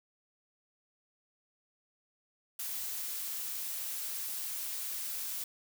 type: noise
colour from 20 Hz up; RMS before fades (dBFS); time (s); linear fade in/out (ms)
blue; -38; 2.59-5.44; 5
effects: none